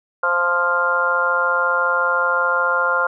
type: harmonic tone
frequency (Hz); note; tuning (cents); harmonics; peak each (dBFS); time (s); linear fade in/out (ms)
174.61; F3; 0; 3 / 4 / 5 / 6 / 7 / 8; -23 / -29 / -28 / -22 / -28 / -18; 0.23-3.07; 5
effects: none